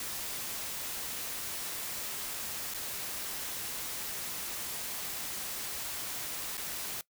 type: noise with dropouts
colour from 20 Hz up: white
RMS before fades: -38 dBFS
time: 0-7.01 s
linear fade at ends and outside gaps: 2 ms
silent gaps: 2.739-2.744 / 6.571-6.577 s
effects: noise-tail reverb RT60 0.1 s tail -20 dB re dry